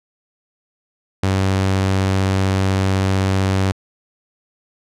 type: tone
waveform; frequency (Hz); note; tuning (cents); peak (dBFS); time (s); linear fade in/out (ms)
sawtooth; 95.8; G2; -39; -11; 1.23-3.72; 5
effects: low-pass 8000 Hz 12 dB/octave